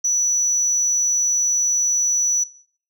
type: tone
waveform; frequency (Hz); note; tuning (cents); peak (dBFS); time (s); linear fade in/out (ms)
sine; 5920; F#8; 0; -14; 0.04-2.44; 10
effects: noise-tail reverb RT60 0.5 s tail -20 dB re dry + tanh soft clip ceiling -15 dBFS